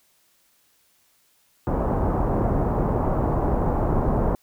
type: low-pass noise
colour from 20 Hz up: pink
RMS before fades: -22 dBFS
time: 1.67-4.35 s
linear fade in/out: 0 ms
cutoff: 980 Hz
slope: 24 dB/octave
effects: white hiss -63 dBFS RMS until 4.42 s